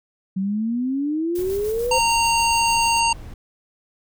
sine exponential sweep, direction up, 186.4 to 523.3 Hz, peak -20 dBFS, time 0.36-1.99 s, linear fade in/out 10 ms
blue noise with tremolo, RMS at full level -38 dBFS, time 1.35-3 s, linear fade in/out 5 ms, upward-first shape square, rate 6.8 Hz, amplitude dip 40%
brown noise, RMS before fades -36 dBFS, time 1.38-3.34 s, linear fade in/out 5 ms
harmonic tone, 923 Hz, A#5, 17 cents flat, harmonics 1 / 3 / 5 / 7 / 9, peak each -18 / -22 / -26 / -28 / -28 dBFS, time 1.91-3.13 s, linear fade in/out 5 ms
effects none

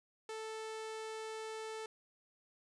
sawtooth tone, 440 Hz, A4, in tune, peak -38 dBFS, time 0.29-1.86 s, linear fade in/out 2 ms, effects resampled to 22050 Hz

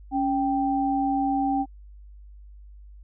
sine tone pair together, 277.5 / 784 Hz, C#4 / G5, +2 / 0 cents, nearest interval octave + tritone, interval 1798 cents, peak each -24 dBFS, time 0.11-1.66 s, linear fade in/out 50 ms, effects added 50 Hz sine -43 dBFS peak until 3.03 s

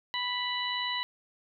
harmonic tone, 987.8 Hz, B5, in tune, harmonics 1 / 2 / 3 / 4, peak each -35 / -35 / -35 / -35 dBFS, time 0.14-1.03 s, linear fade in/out 0 ms, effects none

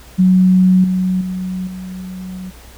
sine tone with level steps, 185 Hz, F#3, in tune, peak -7 / -13 / -19 / -25 dBFS, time 0.18-2.51 s, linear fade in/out 20 ms, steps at 0.84 / 1.21 / 1.67 s, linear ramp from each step 2 ms, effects added 60 Hz sine -40 dBFS peak until 2.77 s + pink hiss -42 dBFS RMS until 2.77 s

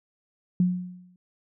sine tone with exponential decay, 180.4 Hz, F#3, 44 cents flat, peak -16 dBFS, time 0.6-1.16 s, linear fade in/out 2 ms, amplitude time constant 120 ms, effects none

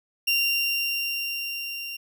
30% pulse tone with level ramp, 2772 Hz, F7, 14 cents flat, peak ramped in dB -17 to -30 dBFS, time 0.27-1.97 s, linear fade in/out 10 ms, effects none

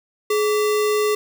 sine tone with sample-and-hold, 422.5 Hz, G#4, 30 cents sharp, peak -16 dBFS, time 0.3-1.15 s, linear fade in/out 5 ms, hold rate 1575 Hz, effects none

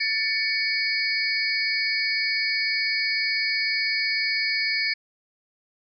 sine tone cluster, 1768 / 2242 / 4410 / 4896 Hz, A6 / C#7 / C#8 / D#8, +8 / +19 / -10 / -29 cents, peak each -29 / -25 / -29 / -29 dBFS, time 0-4.94 s, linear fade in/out 10 ms, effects none

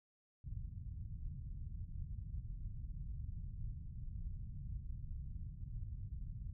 pink low-pass noise, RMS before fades -45 dBFS, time 0.44-6.53 s, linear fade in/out 5 ms, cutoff 130 Hz, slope 24 dB/octave, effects none

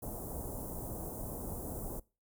pink band-stop noise, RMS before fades -41 dBFS, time 0.02-2 s, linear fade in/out 10 ms, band 830 to 9400 Hz, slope 24 dB/octave, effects noise-tail reverb RT60 0.3 s tail -22 dB re dry

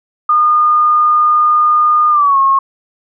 sine tone with pitch glide, 1219 to 1086 Hz, D#6 to C#6, -36 to -36 cents, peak -7 dBFS, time 0.29-2.59 s, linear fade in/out 5 ms, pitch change -200 cents, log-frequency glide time 2.1-2.38 s, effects none

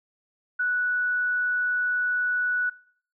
sine tone, 1476 Hz, F#6, 5 cents flat, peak -22 dBFS, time 0.59-2.7 s, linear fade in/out 10 ms, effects noise-tail reverb RT60 0.6 s tail -22 dB re dry

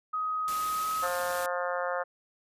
sine tone with pitch glide, 1258 to 1271.9 Hz, D#6 to D#6, +19 to +38 cents, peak -28 dBFS, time 0.13-1.07 s, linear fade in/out 10 ms, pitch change +19 cents, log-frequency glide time 0.7-0.9 s
white noise, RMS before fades -39 dBFS, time 0.48-1.46 s, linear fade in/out 0 ms
harmonic tone, 177.4 Hz, F3, 27 cents sharp, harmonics 3 / 4 / 5 / 6 / 7 / 8 / 9 / 10, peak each -32 / -36 / -40 / -38 / -37 / -38 / -42 / -42 dBFS, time 1.02-2.04 s, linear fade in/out 20 ms
effects resampled to 32000 Hz

